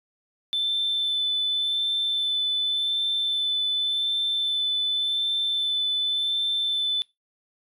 triangle tone with vibrato, 3526 Hz, A7, 3 cents sharp, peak -19 dBFS, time 0.53-7.02 s, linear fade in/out 0 ms, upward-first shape sine, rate 0.88 Hz, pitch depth 12 cents each way, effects noise-tail reverb RT60 0.2 s tail -24 dB re dry + tanh soft clip ceiling -20 dBFS

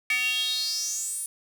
square tone with high-pass filter sweep, 250 Hz, B3, 21 cents sharp, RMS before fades -28 dBFS, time 0.1-1.26 s, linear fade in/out 2 ms, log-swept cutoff 2200 to 9900 Hz, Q 7.7, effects none

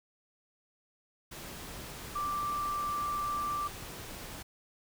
sine tone in noise, 1174.7 Hz, D6, in tune, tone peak -31 dBFS, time 2.15-3.68 s, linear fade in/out 10 ms, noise pink, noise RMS -44 dBFS, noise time 1.31-4.43 s, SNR +10 dB, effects none

